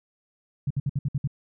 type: tone bursts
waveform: sine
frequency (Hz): 138.59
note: C#3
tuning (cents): 0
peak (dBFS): -22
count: 7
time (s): 0.67-1.275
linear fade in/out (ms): 5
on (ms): 35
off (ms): 60
effects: none